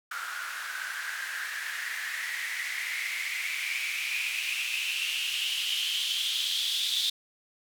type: noise with band-pass filter sweep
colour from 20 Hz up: blue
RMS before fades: -32 dBFS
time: 0.11-7.1 s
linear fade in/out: 5 ms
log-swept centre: 1400 to 3600 Hz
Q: 7
effects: none